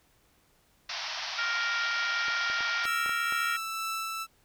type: band-pass noise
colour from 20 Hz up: white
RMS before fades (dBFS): -36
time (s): 0.89-2.86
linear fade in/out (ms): 5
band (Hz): 620 to 5700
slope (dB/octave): 96
type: harmonic tone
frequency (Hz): 465.8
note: A#4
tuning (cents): -1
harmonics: 3 / 4 / 5 / 6 / 7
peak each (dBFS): -30 / -35 / -37 / -45 / -41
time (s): 1.38-3.57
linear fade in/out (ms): 10
type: clicks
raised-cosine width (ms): 0.5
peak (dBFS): -25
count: 7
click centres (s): 2.283 / 2.5 / 2.607 / 2.854 / 3.061 / 3.094 / 3.324
type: tone with tremolo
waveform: sawtooth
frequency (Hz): 1323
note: E6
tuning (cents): +6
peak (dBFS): -27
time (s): 2.83-4.27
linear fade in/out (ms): 50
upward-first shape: sine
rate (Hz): 2.1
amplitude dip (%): 25
effects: pink hiss -66 dBFS RMS until 4.44 s